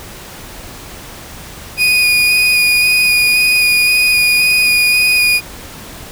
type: tone with vibrato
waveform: 35% pulse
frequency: 2467 Hz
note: D#7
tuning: 15 cents flat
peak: -7 dBFS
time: 1.77-5.41 s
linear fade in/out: 50 ms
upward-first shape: square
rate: 1.9 Hz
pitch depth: 8 cents each way
effects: pink hiss -32 dBFS RMS until 6.11 s